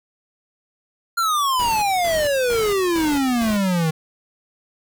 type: exponential sweep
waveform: square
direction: down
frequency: 1400 to 155.1 Hz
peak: -18 dBFS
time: 1.17-3.91 s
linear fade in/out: 10 ms
type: noise with tremolo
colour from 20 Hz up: pink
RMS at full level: -32 dBFS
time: 1.59-3.57 s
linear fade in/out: 5 ms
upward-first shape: square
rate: 2.2 Hz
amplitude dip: 75%
effects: none